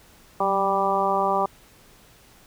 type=harmonic tone with a mistuned harmonic; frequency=196 Hz; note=G3; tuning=in tune; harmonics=1 / 2 / 3 / 4 / 5 / 6; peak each=-33 / -28 / -27 / -24 / -26 / -26 dBFS; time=0.4-1.46 s; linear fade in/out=5 ms; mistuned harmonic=1; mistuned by=-58 cents; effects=pink hiss -53 dBFS RMS until 2.46 s